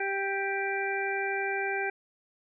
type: harmonic tone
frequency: 393 Hz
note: G4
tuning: 4 cents sharp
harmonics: 1 / 2 / 4 / 5 / 6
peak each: -33 / -34 / -33 / -40 / -35 dBFS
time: 0-1.9 s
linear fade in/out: 5 ms
effects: none